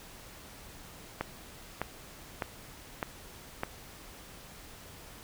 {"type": "click train", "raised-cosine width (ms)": 0.5, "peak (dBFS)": -16, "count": 5, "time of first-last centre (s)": [1.21, 3.634], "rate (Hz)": 1.65, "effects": ["pink hiss -50 dBFS RMS until 5.23 s"]}